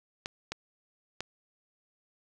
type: clicks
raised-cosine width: 0.2 ms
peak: -17 dBFS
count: 3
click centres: 0.259 / 0.52 / 1.206 s
effects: none